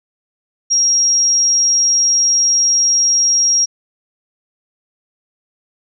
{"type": "tone", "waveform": "sine", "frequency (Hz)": 5620, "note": "F8", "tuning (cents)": 10, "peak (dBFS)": -10, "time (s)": [0.7, 3.66], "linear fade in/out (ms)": 20, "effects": []}